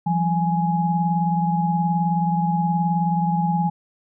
sine tone cluster, 170.2 / 189.1 / 833 Hz, F3 / F#3 / G#5, -44 / +38 / +5 cents, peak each -20 / -28 / -22 dBFS, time 0.06-3.7 s, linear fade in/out 10 ms, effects none

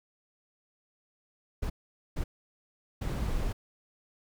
brown noise bursts at uneven times, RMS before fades -31 dBFS, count 3, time 1.62-1.7 / 2.16-2.24 / 3.01-3.53 s, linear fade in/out 10 ms, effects none

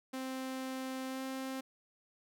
sawtooth tone with pitch glide, 261.6 to 264.2 Hz, C4 to C4, 0 to +17 cents, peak -34 dBFS, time 0.13-1.61 s, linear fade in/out 10 ms, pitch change +17 cents, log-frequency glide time 1.07-1.23 s, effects none

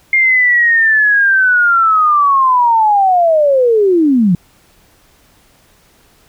sine linear sweep, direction down, 2129 to 164.3 Hz, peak -7 dBFS, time 0.13-4.35 s, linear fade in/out 2 ms, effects pink hiss -50 dBFS RMS until 6.28 s

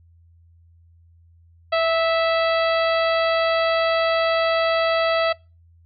harmonic tone with a mistuned harmonic, 658 Hz, E5, 3 cents flat, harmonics 1 / 2 / 3 / 4 / 5 / 6 / 7, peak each -18 / -24 / -28 / -30 / -32 / -34 / -35 dBFS, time 1.72-5.33 s, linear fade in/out 10 ms, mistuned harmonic 2, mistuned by -15 cents, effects noise-tail reverb RT60 0.3 s tail -25 dB re dry + added 84 Hz sine -50 dBFS peak until 5.85 s

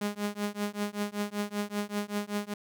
sawtooth tone with tremolo, 206 Hz, G#3, 14 cents flat, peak -23 dBFS, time 0.01-2.54 s, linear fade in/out 5 ms, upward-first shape triangle, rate 5.2 Hz, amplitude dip 100%, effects none

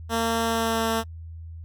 10% pulse tone with pitch glide, 228.3 to 225.4 Hz, A#3 to A3, -36 to +42 cents, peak -14 dBFS, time 0.09-1.04 s, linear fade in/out 50 ms, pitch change -22 cents, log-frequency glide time 0.45-0.84 s, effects noise-tail reverb RT60 0.1 s tail -26 dB re dry + added 82 Hz sine -36 dBFS peak until 1.64 s

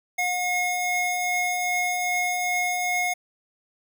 square tone pair together, 720.5 / 2159 Hz, F#5 / C#7, -46 / -46 cents, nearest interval octave + perfect fifth, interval 1900 cents, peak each -27 / -26 dBFS, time 0.18-3.14 s, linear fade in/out 10 ms, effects none

